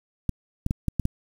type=clicks; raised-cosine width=5 ms; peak=-11 dBFS; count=6; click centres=0.293 / 0.664 / 0.709 / 0.883 / 0.997 / 1.054 s; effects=7-bit